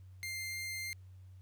sawtooth tone, 2101 Hz, C7, 7 cents sharp, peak -35 dBFS, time 0.23-0.93 s, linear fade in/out 0 ms, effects added 93 Hz sine -51 dBFS peak until 1.41 s + pink hiss -75 dBFS RMS until 1.41 s

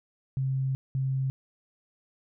sine tone bursts at uneven times, 133.2 Hz, C3, 31 cents sharp, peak -25 dBFS, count 2, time 0.37-0.75 / 0.95-1.3 s, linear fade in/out 0 ms, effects none

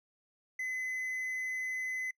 triangle tone, 2028 Hz, B6, 45 cents sharp, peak -32 dBFS, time 0.59-2.11 s, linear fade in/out 5 ms, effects noise-tail reverb RT60 0.1 s tail -24 dB re dry

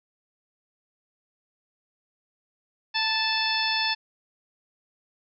harmonic tone with a mistuned harmonic, 877 Hz, A5, 6 cents flat, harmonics 1 / 2 / 3 / 4 / 5 / 6, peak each -30 / -30 / -30 / -30 / -30 / -30 dBFS, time 2.94-3.95 s, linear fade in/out 20 ms, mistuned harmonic 1, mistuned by +26 cents, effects none

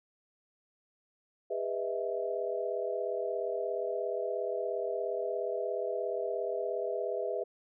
sine chord, E major seventh, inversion first, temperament equal with one note detuned, 405.4 / 493.9 / 622.3 / 659.3 Hz, G#4 / B4 / D#5 / E5, -42 / 0 / 0 / 0 cents, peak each -36 / -36 / -39 / -36 dBFS, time 1.5-7.44 s, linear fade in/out 10 ms, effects none

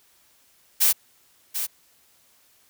blue noise with echo, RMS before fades -18 dBFS, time 0.8-0.93 s, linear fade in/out 20 ms, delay 740 ms, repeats 1, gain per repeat -9 dB, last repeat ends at 1.67 s, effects white hiss -60 dBFS RMS until 2.69 s

